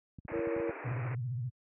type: clicks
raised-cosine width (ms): 5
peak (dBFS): -32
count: 11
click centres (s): 0.187 / 0.252 / 0.318 / 0.357 / 0.393 / 0.472 / 0.564 / 0.599 / 0.694 / 0.875 / 0.915
type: band-pass noise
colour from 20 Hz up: pink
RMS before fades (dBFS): -44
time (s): 0.28-1.15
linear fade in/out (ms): 2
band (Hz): 270 to 2500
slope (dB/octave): 96
type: chord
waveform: sine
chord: A# diminished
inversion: second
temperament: just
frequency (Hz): 335.6 / 466.2 / 559.4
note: E4 / A#4 / C#5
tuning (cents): +31 / 0 / +16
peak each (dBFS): -35 / -34 / -38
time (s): 0.32-0.72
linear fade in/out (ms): 20
type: tone with vibrato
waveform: sine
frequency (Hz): 122.4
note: B2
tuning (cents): -15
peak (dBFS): -32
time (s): 0.84-1.5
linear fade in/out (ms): 20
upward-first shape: sine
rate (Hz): 15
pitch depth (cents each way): 140
effects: high-pass 80 Hz 12 dB/octave